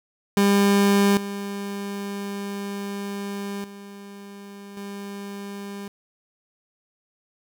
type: tone with level steps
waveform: 30% pulse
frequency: 200.4 Hz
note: G3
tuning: 38 cents sharp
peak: -13 / -26 / -36 / -30 dBFS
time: 0.37-5.88 s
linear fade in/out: 2 ms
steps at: 1.17 / 3.64 / 4.77 s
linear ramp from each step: 2 ms
effects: none